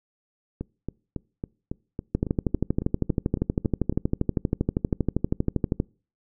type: two click trains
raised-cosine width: 3 ms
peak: -17 / -9 dBFS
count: 13 / 47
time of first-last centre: 0.61-3.925 / 2.15-5.801 s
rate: 3.62 / 12.6 Hz
effects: noise-tail reverb RT60 0.4 s tail -26 dB re dry